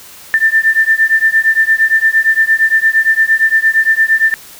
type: beating tone pair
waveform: sine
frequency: 1779 / 1787.7 Hz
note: A6 / A6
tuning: +19 / +27 cents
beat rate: 8.7 Hz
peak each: -11 dBFS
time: 0.34-4.34 s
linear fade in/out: 0 ms
effects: white hiss -36 dBFS RMS until 4.59 s